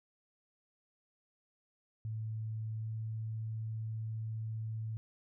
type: tone with pitch glide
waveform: sine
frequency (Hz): 110 to 110.64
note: A2 to A2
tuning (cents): 0 to +10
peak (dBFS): -36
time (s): 2.05-4.97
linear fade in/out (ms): 0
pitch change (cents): +10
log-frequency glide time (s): 2.79-2.86
effects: none